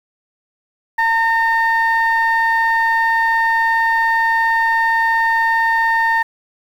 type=tone pair together; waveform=sine; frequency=907.8 / 1825 Hz; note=A#5 / A#6; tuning=-46 / -37 cents; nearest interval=octave; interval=1209 cents; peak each=-14 dBFS; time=0.98-6.23 s; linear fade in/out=10 ms; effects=tanh soft clip ceiling -8 dBFS + 7-bit